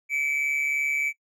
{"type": "tone with amplitude modulation", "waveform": "triangle", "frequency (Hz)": 2300, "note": "D7", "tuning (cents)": -37, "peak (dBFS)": -19, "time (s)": [0.09, 1.13], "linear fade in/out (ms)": 50, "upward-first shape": "sine", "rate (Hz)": 143, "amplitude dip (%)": 60, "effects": ["noise-tail reverb RT60 0.1 s tail -20 dB re dry"]}